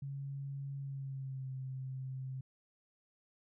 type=tone with pitch glide; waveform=sine; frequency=138.59 to 131.42 Hz; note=C#3 to C3; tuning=0 to +8 cents; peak=-39 dBFS; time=0.02-2.41 s; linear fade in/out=5 ms; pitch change=-92 cents; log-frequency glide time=0.79-1.5 s; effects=none